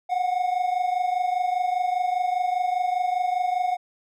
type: tone pair together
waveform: triangle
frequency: 722 / 747 Hz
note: F#5 / F#5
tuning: -43 / +16 cents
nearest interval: minor second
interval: 59 cents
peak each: -21 / -25 dBFS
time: 0.09-3.77 s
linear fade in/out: 20 ms
effects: none